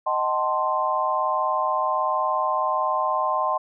sine chord, D# diminished seventh, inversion none, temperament equal with one note detuned, 622.3 / 758.6 / 880 / 1046.5 Hz, D#5 / F#5 / A5 / C6, 0 / +43 / 0 / 0 cents, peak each -27 / -28 / -28 / -23 dBFS, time 0.06-3.58 s, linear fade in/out 10 ms, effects none

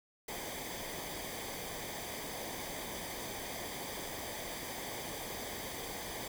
pink noise with comb filter, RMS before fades -42 dBFS, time 0.28-6.28 s, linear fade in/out 5 ms, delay 0.73 ms, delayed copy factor -0.65, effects none

